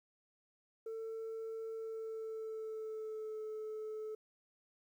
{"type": "tone with pitch glide", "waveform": "sine", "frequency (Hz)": [447.5, 433], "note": ["A4", "A4"], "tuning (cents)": [29, -28], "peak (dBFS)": -38, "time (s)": [0.86, 4.15], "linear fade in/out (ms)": 5, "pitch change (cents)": -57, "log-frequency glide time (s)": [1.74, 3.42], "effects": ["tanh soft clip ceiling -39 dBFS", "12-bit"]}